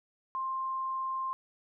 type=tone; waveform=sine; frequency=1054 Hz; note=C6; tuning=12 cents sharp; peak=-31 dBFS; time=0.35-1.33 s; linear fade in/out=0 ms; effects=none